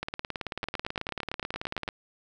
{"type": "two click trains", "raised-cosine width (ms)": 0.3, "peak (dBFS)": [-16, -16], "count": [12, 35], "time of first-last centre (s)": [[0.64, 1.879], [0.03, 1.888]], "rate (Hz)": [8.88, 18.3], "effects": []}